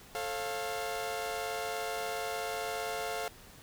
sawtooth chord, A augmented, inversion none, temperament equal with one note detuned, 440 / 540.8 / 698.5 Hz, A4 / C#5 / E#5, 0 / -43 / 0 cents, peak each -35 / -37 / -33 dBFS, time 0.15-3.28 s, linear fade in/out 0 ms, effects pink hiss -54 dBFS RMS until 3.62 s

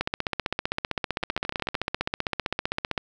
two click trains, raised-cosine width 0.3 ms, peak -15 / -9 dBFS, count 8 / 47, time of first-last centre 1.23-1.745 / 0.01-2.978 s, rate 13.6 / 15.5 Hz, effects none

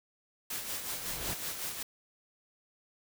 white noise with tremolo, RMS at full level -36 dBFS, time 0.5-1.83 s, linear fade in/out 5 ms, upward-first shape sine, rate 5.4 Hz, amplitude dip 50%
pink noise with exponential growth, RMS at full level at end -36 dBFS, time 0.51-1.34 s, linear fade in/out 5 ms, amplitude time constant 180 ms
effects none

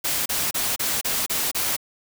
white noise bursts, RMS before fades -24 dBFS, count 7, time 0.04-1.766 s, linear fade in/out 10 ms, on 220 ms, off 31 ms, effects none

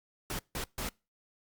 pink noise bursts at uneven times, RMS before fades -36 dBFS, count 3, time 0.3-0.39 / 0.55-0.64 / 0.78-0.89 s, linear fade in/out 2 ms, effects noise-tail reverb RT60 0.3 s tail -26 dB re dry + Opus 48 kbps

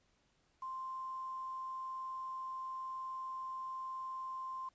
sine tone with quantisation, 1046.5 Hz, C6, in tune, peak -40 dBFS, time 0.62-4.69 s, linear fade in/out 5 ms, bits 10, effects pink hiss -75 dBFS RMS until 4.74 s + resampled to 16000 Hz

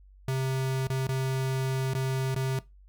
square tone with dropouts, 132.2 Hz, C3, 18 cents sharp, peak -27 dBFS, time 0.28-2.59 s, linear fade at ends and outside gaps 2 ms, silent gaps 0.871-0.9 / 1.07-1.089 / 1.936-1.949 / 2.346-2.361 s, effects noise-tail reverb RT60 0.2 s tail -18 dB re dry + added 48 Hz sine -51 dBFS peak until 2.88 s

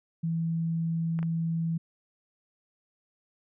sine tone, 164.81 Hz, E3, in tune, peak -26 dBFS, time 0.23-1.78 s, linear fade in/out 10 ms
clicks, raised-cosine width 0.5 ms, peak -27 dBFS, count 2, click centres 1.19 / 1.229 s
effects none

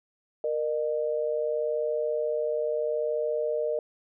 sine tone pair together, 467.1 / 607.8 Hz, A#4 / D#5, +3 / -41 cents, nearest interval perfect fourth, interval 456 cents, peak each -28 dBFS, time 0.44-3.79 s, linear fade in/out 2 ms, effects none

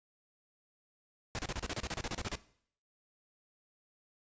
pink noise bursts, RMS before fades -37 dBFS, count 15, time 1.35-2.354 s, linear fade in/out 0 ms, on 38 ms, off 31 ms, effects noise-tail reverb RT60 0.6 s tail -18 dB re dry + resampled to 16000 Hz

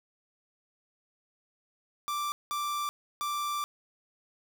45% pulse tone bursts at uneven times, 1174.7 Hz, D6, in tune, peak -30 dBFS, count 3, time 2.08-2.32 / 2.51-2.89 / 3.21-3.64 s, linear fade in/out 0 ms, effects none

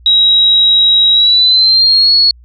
sine tone with pitch glide, 3838 to 4358 Hz, A#7 to C#8, +50 to -30 cents, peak -5 dBFS, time 0.06-2.31 s, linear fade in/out 2 ms, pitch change +220 cents, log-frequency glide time 1.12-2.13 s, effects added 60 Hz sine -37 dBFS peak until 2.44 s

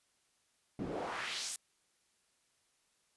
pink noise with band-pass filter sweep, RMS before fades -40 dBFS, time 0.79-1.56 s, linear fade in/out 2 ms, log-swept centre 200 to 9800 Hz, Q 1.6, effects white hiss -75 dBFS RMS until 3.16 s + resampled to 24000 Hz

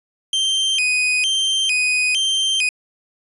40% pulse tone with vibrato, 2799 Hz, F7, 3 cents sharp, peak -15 dBFS, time 0.33-2.69 s, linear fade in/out 2 ms, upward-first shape square, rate 1.1 Hz, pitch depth 200 cents each way, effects resampled to 24000 Hz

